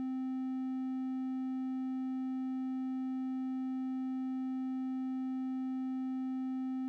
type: tone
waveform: triangle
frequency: 260 Hz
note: C4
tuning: 11 cents flat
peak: -32 dBFS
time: 0-6.88 s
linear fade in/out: 0 ms
effects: none